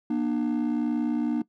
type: tone pair together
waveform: triangle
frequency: 237.8 / 300 Hz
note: A#3 / D4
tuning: +35 / +37 cents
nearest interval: major third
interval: 402 cents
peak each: -23 dBFS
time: 0.1-1.42 s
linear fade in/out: 5 ms
effects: noise-tail reverb RT60 0.1 s tail -20 dB re dry + tanh soft clip ceiling -18 dBFS